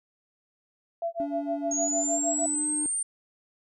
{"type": "tone with tremolo", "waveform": "sine", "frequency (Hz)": 674, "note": "E5", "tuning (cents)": 38, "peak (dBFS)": -25, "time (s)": [1.02, 2.46], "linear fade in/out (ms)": 2, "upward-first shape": "sine", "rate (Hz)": 6.5, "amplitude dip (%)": 100}
{"type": "tone with pitch glide", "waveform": "triangle", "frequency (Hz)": [287.3, 301.4], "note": ["D4", "D4"], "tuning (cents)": [-38, 45], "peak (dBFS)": -29, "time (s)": [1.2, 2.86], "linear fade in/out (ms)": 0, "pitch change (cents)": 83, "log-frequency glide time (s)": [2.12, 2.72]}
{"type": "linear sweep", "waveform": "sine", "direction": "up", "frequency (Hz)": [6570, 8920], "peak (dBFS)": -26, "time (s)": [1.71, 3.03], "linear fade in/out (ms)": 5}
{"effects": []}